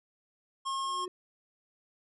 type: tone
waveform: square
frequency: 1078 Hz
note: C#6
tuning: 49 cents flat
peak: -32 dBFS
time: 0.65-1.06 s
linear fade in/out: 20 ms
type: tone with exponential growth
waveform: triangle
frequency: 364.1 Hz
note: F#4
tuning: 28 cents flat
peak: -34 dBFS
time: 0.72-1.08 s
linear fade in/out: 2 ms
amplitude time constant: 77 ms
effects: resampled to 24000 Hz